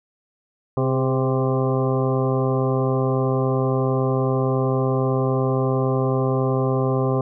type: harmonic tone with a mistuned harmonic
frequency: 130.81 Hz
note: C3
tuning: in tune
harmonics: 1 / 2 / 3 / 4 / 5 / 6 / 8 / 9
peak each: -21 / -26 / -24 / -26 / -32 / -32 / -31 / -35 dBFS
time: 0.77-7.21 s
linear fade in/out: 2 ms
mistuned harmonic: 3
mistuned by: +31 cents
effects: none